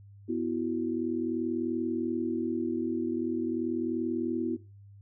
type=chord; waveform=sine; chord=B suspended fourth; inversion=none; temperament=equal; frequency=246.9 / 329.6 / 370 Hz; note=B3 / E4 / F#4; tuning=0 / 0 / 0 cents; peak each=-32 / -31 / -34 dBFS; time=0.28-4.57 s; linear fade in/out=20 ms; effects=noise-tail reverb RT60 0.3 s tail -18 dB re dry + added 100 Hz sine -49 dBFS peak until 5.01 s